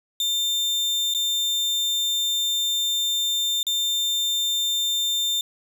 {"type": "tone with dropouts", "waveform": "35% pulse", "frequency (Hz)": 3600, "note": "A7", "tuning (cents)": 39, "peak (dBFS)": -19, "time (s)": [0.2, 5.41], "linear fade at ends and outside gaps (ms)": 2, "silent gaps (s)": [[1.139, 1.147], [3.63, 3.667]], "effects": []}